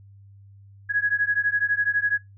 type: beating tone pair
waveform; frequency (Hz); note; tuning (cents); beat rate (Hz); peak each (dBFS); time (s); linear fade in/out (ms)
sine; 1661.2 / 1673.2; G#6 / G#6; 0 / +12; 12; -23; 0.89-2.19; 20
effects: noise-tail reverb RT60 0.2 s tail -23 dB re dry + added 99 Hz sine -46 dBFS peak until 2.37 s